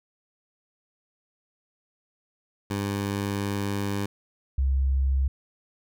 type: tone pair in turn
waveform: 15% pulse / sine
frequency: 100.4 / 67.01 Hz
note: G2 / C2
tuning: +42 / +42 cents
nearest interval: perfect fifth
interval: 700 cents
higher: first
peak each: -20 dBFS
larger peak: neither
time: 2.7-4.06 / 4.58-5.28 s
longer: first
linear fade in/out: 5 ms
effects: none